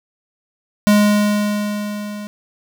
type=tone with level ramp; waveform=square; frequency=207.7 Hz; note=G#3; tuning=in tune; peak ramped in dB=-9 to -28 dBFS; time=0.87-2.27 s; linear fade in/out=0 ms; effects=none